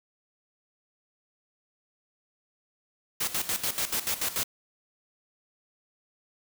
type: noise with tremolo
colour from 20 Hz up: white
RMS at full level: -28 dBFS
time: 3.2-4.44 s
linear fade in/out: 10 ms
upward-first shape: square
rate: 6.9 Hz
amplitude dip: 75%
effects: none